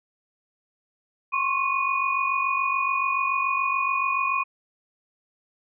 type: tone cluster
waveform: sine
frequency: 1062 / 1109 / 2475 Hz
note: C6 / C#6 / D#7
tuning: +25 / 0 / -10 cents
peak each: -26 dBFS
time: 1.32-4.44 s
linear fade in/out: 20 ms
effects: none